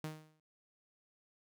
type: tone with exponential decay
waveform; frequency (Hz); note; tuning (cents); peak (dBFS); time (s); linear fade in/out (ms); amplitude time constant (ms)
sawtooth; 155.56; D#3; 0; -33; 0.04-0.4; 2; 78
effects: none